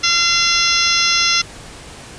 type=harmonic tone with a mistuned harmonic; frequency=686 Hz; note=F5; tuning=31 cents flat; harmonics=2 / 3 / 4 / 5 / 6 / 7 / 8 / 9; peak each=-21 / -21 / -21 / -21 / -21 / -21 / -21 / -21 dBFS; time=0.03-1.42 s; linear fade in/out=10 ms; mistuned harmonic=7; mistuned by=+90 cents; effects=pink hiss -36 dBFS RMS until 2.18 s + resampled to 22050 Hz